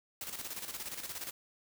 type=noise with tremolo; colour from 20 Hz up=white; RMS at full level=-40 dBFS; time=0.21-1.31 s; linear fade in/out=2 ms; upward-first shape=square; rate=17 Hz; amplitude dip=60%; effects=none